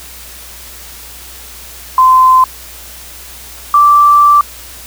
sine tone pair in turn, 1031 / 1169.4 Hz, C6 / D6, -26 / -8 cents, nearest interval major second, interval 218 cents, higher second, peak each -3 dBFS, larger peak neither, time 1.98-2.44 / 3.74-4.41 s, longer second, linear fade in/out 2 ms, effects added 60 Hz sine -37 dBFS peak until 4.86 s + white hiss -32 dBFS RMS until 4.86 s

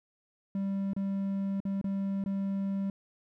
triangle tone with dropouts, 196 Hz, G3, in tune, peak -27 dBFS, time 0.55-2.9 s, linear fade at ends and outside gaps 2 ms, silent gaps 0.934-0.964 / 1.603-1.652 / 1.814-1.842 / 2.24-2.26 s, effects none

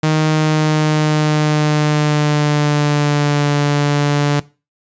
sawtooth tone with pitch glide, 155.56 to 145.14 Hz, D#3 to D3, 0 to -20 cents, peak -8 dBFS, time 0.03-4.4 s, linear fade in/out 5 ms, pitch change -120 cents, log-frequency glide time 0.29-3.53 s, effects noise-tail reverb RT60 0.3 s tail -20 dB re dry + resampled to 16000 Hz

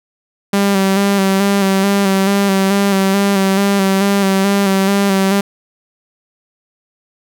sawtooth tone with vibrato, 196.2 Hz, G3, 2 cents sharp, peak -7 dBFS, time 0.53-5.41 s, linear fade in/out 5 ms, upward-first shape square, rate 2.3 Hz, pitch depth 29 cents each way, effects none

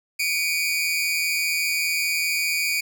sawtooth tone pair together, 2277 / 2442 Hz, C#7 / D#7, +46 / -33 cents, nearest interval minor second, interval 121 cents, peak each -21 dBFS, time 0.19-2.81 s, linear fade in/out 10 ms, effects none

